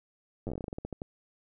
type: slowing click train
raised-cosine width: 2 ms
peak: -23 dBFS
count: 16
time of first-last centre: 0.47-1.019 s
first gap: 9 ms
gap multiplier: 1.18
effects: none